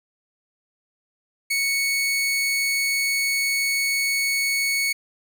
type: tone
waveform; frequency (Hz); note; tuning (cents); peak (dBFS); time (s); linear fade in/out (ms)
sawtooth; 2217; C#7; 0; -17; 1.5-4.93; 10
effects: none